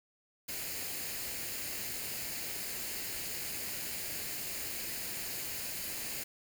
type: noise with comb filter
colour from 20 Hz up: white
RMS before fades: -39 dBFS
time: 0.48-6.24 s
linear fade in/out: 10 ms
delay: 0.43 ms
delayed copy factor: +0.5
effects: none